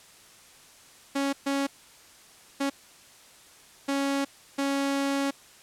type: tone bursts at uneven times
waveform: sawtooth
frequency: 277.2 Hz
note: C#4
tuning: in tune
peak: -21 dBFS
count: 5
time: 1.15-1.33 / 1.46-1.67 / 2.6-2.7 / 3.88-4.25 / 4.58-5.31 s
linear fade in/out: 10 ms
effects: white hiss -53 dBFS RMS until 5.62 s + low-pass 10000 Hz 12 dB/octave